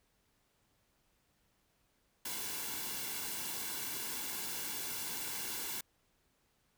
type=noise with comb filter; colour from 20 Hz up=white; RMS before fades=-40 dBFS; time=2.25-5.81 s; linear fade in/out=5 ms; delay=1.6 ms; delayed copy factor=-0.6; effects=pink hiss -75 dBFS RMS until 6.77 s